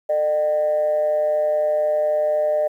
sine tone with amplitude modulation, 605 Hz, D#5, 49 cents flat, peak -13 dBFS, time 0.09-2.68 s, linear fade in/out 10 ms, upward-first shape sine, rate 161 Hz, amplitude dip 60%, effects tanh soft clip ceiling -11 dBFS + 9-bit

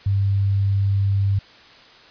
sine tone, 98.9 Hz, G2, 16 cents sharp, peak -16 dBFS, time 0.06-1.39 s, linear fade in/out 5 ms, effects white hiss -47 dBFS RMS until 2.1 s + resampled to 11025 Hz

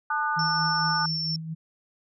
sine chord, D# diminished, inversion second, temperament equal with one note detuned, 880 / 1212.6 / 1480 Hz, A5 / D#6 / F#6, 0 / -45 / 0 cents, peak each -28 dBFS, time 0.1-1.06 s, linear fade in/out 5 ms
sine tone with tremolo, 160.8 Hz, E3, 43 cents flat, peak -28 dBFS, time 0.36-1.55 s, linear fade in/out 20 ms, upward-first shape sine, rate 4.4 Hz, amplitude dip 50%
sine tone, 5410 Hz, E8, 44 cents sharp, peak -27 dBFS, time 0.39-1.36 s, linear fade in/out 2 ms
effects none

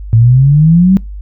sine exponential sweep, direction up, 110 to 196 Hz, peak -3 dBFS, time 0.13-0.97 s, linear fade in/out 0 ms, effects noise-tail reverb RT60 0.2 s tail -24 dB re dry + added 50 Hz sine -22 dBFS peak until 1.21 s

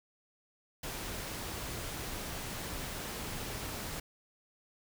pink noise, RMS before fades -40 dBFS, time 0.83-4 s, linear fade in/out 5 ms, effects none

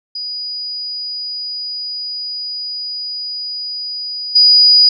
sine tone with level steps, 4920 Hz, D#8, 20 cents flat, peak -21 / -5 dBFS, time 0.15-4.89 s, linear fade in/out 5 ms, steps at 4.35 s, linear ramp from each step 10 ms, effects none

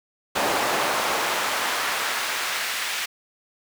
brown noise with high-pass filter sweep, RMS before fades -25 dBFS, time 0.35-3.06 s, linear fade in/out 10 ms, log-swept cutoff 610 to 2100 Hz, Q 0.9, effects none

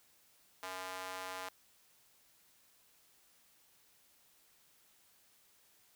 square tone with high-pass filter, 93 Hz, F#2, 9 cents sharp, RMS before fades -44 dBFS, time 0.63-1.49 s, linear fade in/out 0 ms, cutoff 860 Hz, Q 1.3, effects white hiss -68 dBFS RMS until 5.95 s

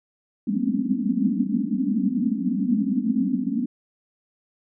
pink band-pass noise, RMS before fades -23 dBFS, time 0.47-3.66 s, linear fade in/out 5 ms, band 190 to 280 Hz, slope 96 dB/octave, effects none

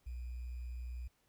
sine tone with sample-and-hold, 61.1 Hz, B1, 18 cents flat, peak -40 dBFS, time 0.06-1.08 s, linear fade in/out 10 ms, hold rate 2450 Hz, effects pink hiss -75 dBFS RMS until 1.28 s

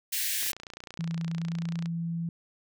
white high-pass noise, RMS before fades -30 dBFS, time 0.12-0.52 s, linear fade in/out 10 ms, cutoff 1600 Hz, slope 96 dB/octave
click train, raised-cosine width 0.2 ms, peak -24 dBFS, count 43, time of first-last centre 0.43-1.859 s, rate 29.4 Hz
sine tone with pitch glide, 165.7 to 167.63 Hz, E3 to E3, +9 to +29 cents, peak -29 dBFS, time 0.99-2.29 s, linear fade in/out 2 ms, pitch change +20 cents, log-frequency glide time 1.35-1.58 s
effects none

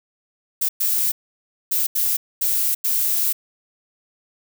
violet noise bursts at uneven times, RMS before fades -20 dBFS, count 6, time 0.61-0.69 / 0.8-1.12 / 1.71-1.87 / 1.95-2.17 / 2.41-2.75 / 2.84-3.33 s, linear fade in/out 10 ms, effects none

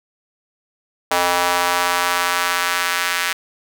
square tone with high-pass filter sweep, 88.4 Hz, F2, 22 cents sharp, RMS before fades -19 dBFS, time 1.11-3.33 s, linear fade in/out 5 ms, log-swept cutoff 750 to 1700 Hz, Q 1.4, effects none

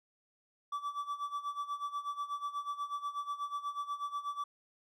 triangle tone with tremolo, 1156 Hz, D6, 28 cents flat, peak -31 dBFS, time 0.72-4.44 s, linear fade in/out 5 ms, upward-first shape sine, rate 8.2 Hz, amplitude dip 80%, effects none

